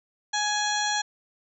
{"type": "harmonic tone with a mistuned harmonic", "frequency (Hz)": 835, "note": "G#5", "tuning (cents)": 9, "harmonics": [1, 2, 3, 4, 5, 7, 8, 9], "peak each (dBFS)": [-28, -29, -40, -33, -32, -33, -37, -44], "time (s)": [0.33, 1.02], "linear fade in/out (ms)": 10, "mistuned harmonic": 8, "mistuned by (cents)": 24, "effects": []}